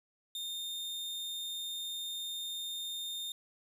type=tone; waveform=40% pulse; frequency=3643 Hz; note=A#7; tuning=41 cents flat; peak=-36 dBFS; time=0.35-3.32 s; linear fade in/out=2 ms; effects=none